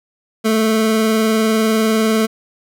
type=tone with vibrato; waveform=25% pulse; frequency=220 Hz; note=A3; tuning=in tune; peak=-9 dBFS; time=0.44-2.27 s; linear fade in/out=20 ms; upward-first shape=sine; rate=20 Hz; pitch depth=27 cents each way; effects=none